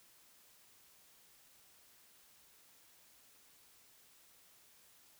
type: silence
effects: white hiss -65 dBFS RMS until 5.19 s